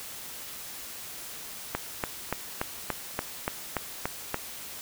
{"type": "click train", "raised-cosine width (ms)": 0.5, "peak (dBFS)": -12, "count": 10, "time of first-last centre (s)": [1.75, 4.344], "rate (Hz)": 3.47, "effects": ["white hiss -41 dBFS RMS until 4.81 s"]}